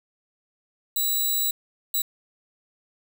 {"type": "tone bursts at uneven times", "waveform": "5% pulse", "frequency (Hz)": 3928, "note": "B7", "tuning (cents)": -10, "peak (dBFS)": -14, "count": 2, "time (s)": [[0.96, 1.51], [1.94, 2.02]], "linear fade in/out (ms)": 5, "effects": ["8-bit"]}